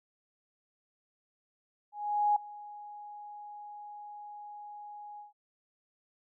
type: tone with ADSR envelope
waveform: sine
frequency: 830.6 Hz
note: G#5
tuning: in tune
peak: -22 dBFS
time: 1.92-5.33 s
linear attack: 440 ms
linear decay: 5 ms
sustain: -21 dB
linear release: 140 ms
effects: none